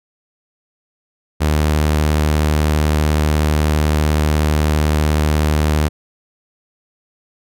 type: tone with vibrato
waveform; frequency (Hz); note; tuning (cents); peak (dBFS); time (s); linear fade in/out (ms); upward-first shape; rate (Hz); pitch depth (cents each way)
sawtooth; 76; D#2; -40; -9; 1.4-5.89; 20; triangle; 17; 17
effects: none